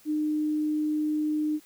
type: tone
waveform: sine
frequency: 304.3 Hz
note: D#4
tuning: 38 cents flat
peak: -24 dBFS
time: 0.05-1.6 s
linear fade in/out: 50 ms
effects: white hiss -57 dBFS RMS until 1.65 s